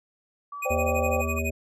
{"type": "tone", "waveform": "sine", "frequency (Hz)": 1149, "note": "D6", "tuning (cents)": -38, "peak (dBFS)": -34, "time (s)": [0.52, 1.39], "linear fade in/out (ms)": 5}
{"type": "tone with tremolo", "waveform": "square", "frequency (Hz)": 2489, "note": "D#7", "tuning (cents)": 0, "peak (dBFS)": -28, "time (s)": [0.62, 1.5], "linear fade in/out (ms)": 5, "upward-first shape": "sine", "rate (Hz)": 12, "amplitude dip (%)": 95}
{"type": "chord", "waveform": "sine", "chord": "C suspended second", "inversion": "none", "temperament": "equal with one note detuned", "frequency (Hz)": [517.2, 587.3, 784], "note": ["C5", "D5", "G5"], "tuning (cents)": [-20, 0, 0], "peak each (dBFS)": [-27, -30, -30], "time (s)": [0.65, 1.22], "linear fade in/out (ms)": 10}
{"type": "harmonic tone", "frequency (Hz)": 79.7, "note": "D#2", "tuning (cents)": 42, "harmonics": [1, 3, 5, 7, 8], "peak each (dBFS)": [-28, -33, -35, -36, -37], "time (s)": [0.7, 1.51], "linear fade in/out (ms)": 10}
{"effects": ["resampled to 32000 Hz"]}